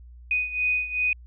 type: beating tone pair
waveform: sine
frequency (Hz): 2489 / 2491.6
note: D#7 / D#7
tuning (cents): 0 / +2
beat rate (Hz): 2.6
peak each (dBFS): -24 / -28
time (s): 0.31-1.13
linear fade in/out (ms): 2
effects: added 60 Hz sine -43 dBFS peak until 1.26 s